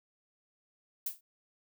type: noise with exponential decay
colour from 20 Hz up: violet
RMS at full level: -30 dBFS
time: 1.06-1.21 s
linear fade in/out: 5 ms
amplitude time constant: 31 ms
effects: none